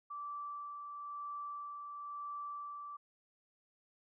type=tone with tremolo; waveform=sine; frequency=1164 Hz; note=D6; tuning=16 cents flat; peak=-40 dBFS; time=0.1-2.97 s; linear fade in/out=10 ms; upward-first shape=sine; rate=0.99 Hz; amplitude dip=35%; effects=none